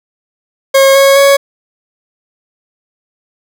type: tone with pitch steps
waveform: 40% pulse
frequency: 542 / 549.2 / 556.6 Hz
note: C#5 / C#5 / C#5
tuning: -39 / -16 / +7 cents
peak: -3 dBFS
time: 0.74-1.37 s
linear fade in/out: 10 ms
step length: 210 ms
effects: none